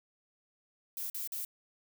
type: noise bursts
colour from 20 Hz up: violet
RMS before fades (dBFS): -38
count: 3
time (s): 0.97-1.45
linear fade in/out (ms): 2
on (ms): 130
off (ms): 45
effects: none